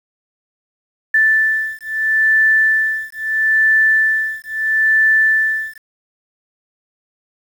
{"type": "beating tone pair", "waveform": "sine", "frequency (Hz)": [1760, 1760.76], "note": ["A6", "A6"], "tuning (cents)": [0, 1], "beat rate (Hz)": 0.76, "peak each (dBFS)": -15, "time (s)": [1.14, 5.78], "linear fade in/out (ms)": 5, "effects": ["7-bit"]}